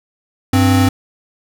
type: tone pair together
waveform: square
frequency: 98 / 262.1 Hz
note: G2 / C4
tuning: 0 / +3 cents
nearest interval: octave + perfect fourth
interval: 1703 cents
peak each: -13 dBFS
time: 0.53-0.89 s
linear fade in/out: 5 ms
effects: none